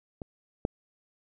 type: clicks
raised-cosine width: 2 ms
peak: -24 / -13 dBFS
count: 2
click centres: 0.218 / 0.651 s
effects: none